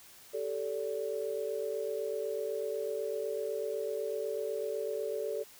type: chord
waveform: sine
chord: G suspended second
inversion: none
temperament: equal with one note detuned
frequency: 392 / 440 / 575.9 Hz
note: G4 / A4 / D5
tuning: 0 / 0 / -34 cents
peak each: -39 / -35 / -37 dBFS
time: 0.33-5.44 s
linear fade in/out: 20 ms
effects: white hiss -55 dBFS RMS until 5.59 s